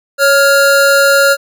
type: tone pair together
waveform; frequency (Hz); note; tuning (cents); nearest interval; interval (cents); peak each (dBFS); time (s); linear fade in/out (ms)
square; 555.3 / 1403; C#5 / F6; +3 / +8; octave + major third; 1605; -10; 0.18-1.37; 50
effects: none